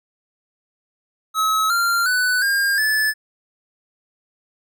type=tone with pitch steps; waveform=square; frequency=1286 / 1386.3 / 1494.4 / 1610.9 / 1736.6 Hz; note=E6 / F6 / F#6 / G6 / A6; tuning=-43 / -13 / +17 / +47 / -23 cents; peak=-17 dBFS; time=1.34-3.14 s; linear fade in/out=50 ms; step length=360 ms; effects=none